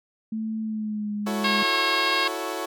sine tone with pitch glide, 220 to 207.7 Hz, A3 to G#3, 0 to 0 cents, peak -26 dBFS, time 0.32-1.63 s, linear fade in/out 5 ms, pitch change -100 cents, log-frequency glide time 0.61-1.13 s
20% pulse chord, F# minor seventh, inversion third, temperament equal with one note detuned, 329.6 / 367.7 / 440 / 554.4 Hz, E4 / F#4 / A4 / C#5, 0 / -11 / 0 / 0 cents, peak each -29 dBFS, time 1.26-2.66 s, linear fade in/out 10 ms
harmonic tone, 544 Hz, C#5, 33 cents flat, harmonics 2 / 3 / 4 / 5 / 6 / 7 / 8 / 9, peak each -26 / -28 / -29 / -30 / -31 / -31 / -32 / -33 dBFS, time 1.44-2.28 s, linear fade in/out 5 ms
effects none

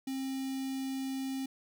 square tone with notch filter, 266.6 Hz, C4, 33 cents sharp, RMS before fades -36 dBFS, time 0.07-1.46 s, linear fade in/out 5 ms, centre 1200 Hz, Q 0.58, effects none

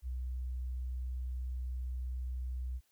sine tone, 62.8 Hz, B1, 30 cents sharp, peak -35 dBFS, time 0.02-2.81 s, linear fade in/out 50 ms, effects white hiss -74 dBFS RMS until 2.91 s

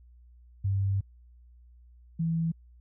sine tone pair in turn, 98 / 164.45 Hz, G2 / E3, 0 / -4 cents, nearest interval major sixth, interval 896 cents, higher second, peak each -24 / -25 dBFS, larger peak first, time 0.64-1.01 / 2.19-2.52 s, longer first, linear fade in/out 10 ms, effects added 60 Hz sine -52 dBFS peak until 2.8 s

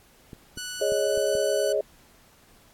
clicks, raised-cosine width 3 ms, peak -27 dBFS, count 5, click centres 0.332 / 0.574 / 0.921 / 1.176 / 1.352 s
10% pulse tone with pitch glide, 1480 to 1493.7 Hz, F#6 to F#6, 0 to +16 cents, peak -24 dBFS, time 0.57-1.73 s, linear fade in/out 10 ms, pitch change +16 cents, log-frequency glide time 0.89-1.21 s
sine chord, Ab suspended fourth, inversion none, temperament just, 415.3 / 553.7 / 623 Hz, Ab4 / Db5 / Eb5, 0 / -2 / +2 cents, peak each -26 dBFS, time 0.81-1.81 s, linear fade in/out 5 ms
effects pink hiss -57 dBFS RMS until 2.73 s + AAC 64 kbps

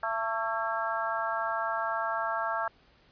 harmonic tone with a mistuned harmonic, 223.8 Hz, A3, 30 cents sharp, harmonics 3 / 4 / 5 / 6 / 7, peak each -34 / -34 / -35 / -34 / -36 dBFS, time 0.03-2.68 s, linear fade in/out 2 ms, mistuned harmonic 7, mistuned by +59 cents, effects pink hiss -62 dBFS RMS until 3.11 s + resampled to 11025 Hz

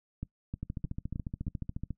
two click trains, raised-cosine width 5 ms, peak -23 / -23 dBFS, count 19 / 5, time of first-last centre 0.63-1.907 / 0.23-1.468 s, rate 14.1 / 3.23 Hz, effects noise-tail reverb RT60 0.1 s tail -21 dB re dry

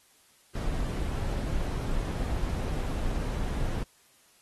brown noise, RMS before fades -30 dBFS, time 0.55-3.83 s, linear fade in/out 2 ms, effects white hiss -62 dBFS RMS until 4.41 s + AAC 32 kbps

